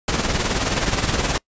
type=noise with tremolo; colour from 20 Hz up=pink; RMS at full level=-18 dBFS; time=0.08-1.38 s; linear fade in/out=2 ms; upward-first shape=triangle; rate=19 Hz; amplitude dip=65%; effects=noise-tail reverb RT60 0.1 s tail -25 dB re dry + resampled to 16000 Hz